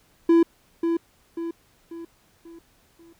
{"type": "tone with echo", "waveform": "triangle", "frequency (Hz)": 334.6, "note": "E4", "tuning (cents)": 26, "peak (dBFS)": -11, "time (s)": [0.29, 0.43], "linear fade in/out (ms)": 5, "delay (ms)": 540, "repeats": 5, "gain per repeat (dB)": -7, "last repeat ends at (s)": 3.13, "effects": ["pink hiss -61 dBFS RMS until 3.19 s"]}